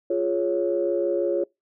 sine chord, Db major, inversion first, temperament equal, 349.2 / 415.3 / 554.4 Hz, F4 / Ab4 / Db5, 0 / 0 / 0 cents, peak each -24 / -27 / -24 dBFS, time 0.1-1.44 s, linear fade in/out 5 ms, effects noise-tail reverb RT60 0.2 s tail -25 dB re dry + tanh soft clip ceiling -11 dBFS

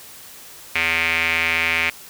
square tone with band-pass filter, 82.41 Hz, E2, in tune, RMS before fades -20 dBFS, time 0.75-1.9 s, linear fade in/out 5 ms, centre 2300 Hz, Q 5.6, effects white hiss -41 dBFS RMS until 2.09 s

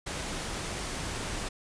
pink noise, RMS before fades -35 dBFS, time 0.06-1.49 s, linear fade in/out 10 ms, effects resampled to 22050 Hz

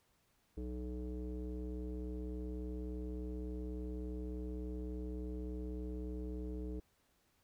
square tone with low-pass filter, 61.74 Hz, B1, in tune, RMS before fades -42 dBFS, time 0.57-6.8 s, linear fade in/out 5 ms, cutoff 380 Hz, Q 7.6, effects pink hiss -75 dBFS RMS until 7.43 s

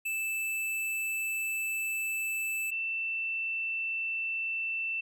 square / sine tone pair in turn, 2637 / 2671 Hz, E7 / E7, 0 / +22 cents, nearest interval unison, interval 22 cents, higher second, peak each -31 / -30 dBFS, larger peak second, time 0.05-2.71 / 2.71-5.01 s, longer first, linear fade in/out 10 ms, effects none

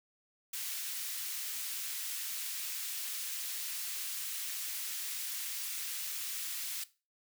white high-pass noise, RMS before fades -39 dBFS, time 0.53-6.84 s, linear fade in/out 5 ms, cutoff 2000 Hz, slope 12 dB/octave, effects noise-tail reverb RT60 0.3 s tail -17 dB re dry

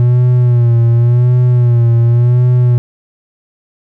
triangle tone with vibrato, 120.6 Hz, B2, 41 cents flat, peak -4 dBFS, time 0-2.78 s, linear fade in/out 0 ms, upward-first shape sine, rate 0.9 Hz, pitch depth 53 cents each way, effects none

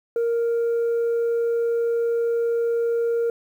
sine tone, 466.2 Hz, A#4, in tune, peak -17 dBFS, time 0.16-3.3 s, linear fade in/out 2 ms, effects tanh soft clip ceiling -18 dBFS + 9-bit

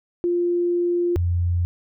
sine tone pair in turn, 349.2 / 87.3 Hz, F4 / F2, 0 / 0 cents, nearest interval 2 octaves, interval 2400 cents, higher first, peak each -18 dBFS, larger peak neither, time 0.24-1.16 / 1.16-1.65 s, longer first, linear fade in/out 0 ms, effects none

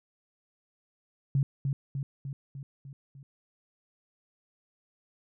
sine tone with echo, 137.3 Hz, C#3, 16 cents flat, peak -22 dBFS, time 1.35-1.43 s, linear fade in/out 2 ms, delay 300 ms, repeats 6, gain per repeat -4 dB, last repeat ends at 3.23 s, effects none

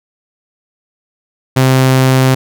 sawtooth tone, 130.81 Hz, C3, in tune, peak -3 dBFS, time 1.56-2.35 s, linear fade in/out 10 ms, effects none

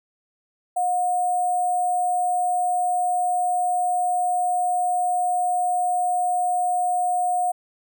sine tone with sample-and-hold, 720 Hz, F#5, 47 cents flat, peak -19 dBFS, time 0.76-7.52 s, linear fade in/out 10 ms, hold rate 8820 Hz, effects none

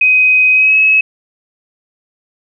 sine tone with pitch glide, 2515 to 2571 Hz, D#7 to E7, +18 to -44 cents, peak -6 dBFS, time 0.01-1.01 s, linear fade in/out 5 ms, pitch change +38 cents, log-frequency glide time 0.52-0.77 s, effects none

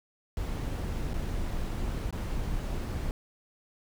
brown noise with dropouts, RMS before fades -32 dBFS, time 0.37-3.11 s, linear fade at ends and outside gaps 1 ms, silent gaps 1.134-1.14 / 2.108-2.126 s, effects none

